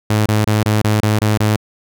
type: tone bursts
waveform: sawtooth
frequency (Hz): 106.8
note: G#2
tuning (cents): +49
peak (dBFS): -8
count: 8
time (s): 0.1-1.562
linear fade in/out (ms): 5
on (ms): 160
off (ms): 26
effects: none